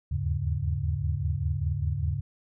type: tone cluster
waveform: sine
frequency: 77.1 / 82.2 / 101.4 / 139.9 Hz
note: D#2 / E2 / G#2 / C#3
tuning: -15 / -4 / -41 / +16 cents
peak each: -31 dBFS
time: 0.11-2.21 s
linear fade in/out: 10 ms
effects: none